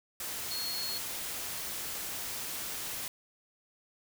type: tone in noise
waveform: sine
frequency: 4318 Hz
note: C#8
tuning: 46 cents flat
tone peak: -35 dBFS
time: 0.51-0.98 s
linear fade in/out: 2 ms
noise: white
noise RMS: -38 dBFS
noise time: 0.2-3.08 s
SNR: 0 dB
effects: none